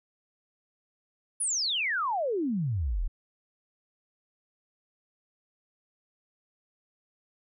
sine exponential sweep, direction down, 10500 to 33.26 Hz, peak -26 dBFS, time 1.4-3.08 s, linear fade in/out 10 ms, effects none

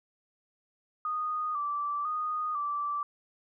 sine tone with vibrato, 1200 Hz, D6, 37 cents sharp, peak -29 dBFS, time 1.05-3.03 s, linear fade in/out 2 ms, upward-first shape square, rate 1 Hz, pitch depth 51 cents each way, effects none

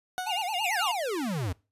30% pulse tone with exponential decay, 736 Hz, F#5, 9 cents flat, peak -25 dBFS, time 0.18-0.59 s, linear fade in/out 0 ms, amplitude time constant 88 ms
square tone with vibrato, 792 Hz, G5, 18 cents sharp, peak -30 dBFS, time 0.26-0.92 s, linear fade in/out 10 ms, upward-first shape sine, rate 9 Hz, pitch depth 210 cents each way
sine tone with tremolo, 2820 Hz, F7, 16 cents sharp, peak -30 dBFS, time 0.29-0.92 s, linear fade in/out 5 ms, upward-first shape square, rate 4 Hz, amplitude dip 80%
square exponential sweep, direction down, 2885 to 82.2 Hz, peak -29 dBFS, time 0.63-1.53 s, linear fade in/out 10 ms
effects noise-tail reverb RT60 0.3 s tail -23 dB re dry + resampled to 32000 Hz

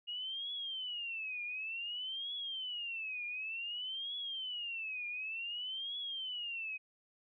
sine tone with vibrato, 2858 Hz, F7, 39 cents sharp, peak -38 dBFS, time 0.07-6.78 s, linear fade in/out 20 ms, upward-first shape triangle, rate 0.55 Hz, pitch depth 300 cents each way, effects none

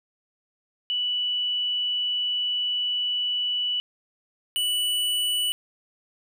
sine / square tone pair in turn, 2960 / 2960 Hz, F#7 / F#7, 0 / 0 cents, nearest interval unison, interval 0 cents, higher neither, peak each -23 dBFS, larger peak neither, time 0.9-3.8 / 4.56-5.52 s, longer first, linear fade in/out 0 ms, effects none

